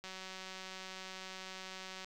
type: click train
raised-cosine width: 0.2 ms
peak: -29 dBFS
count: 378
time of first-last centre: 0.04-2.045 s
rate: 188 Hz
effects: 10-bit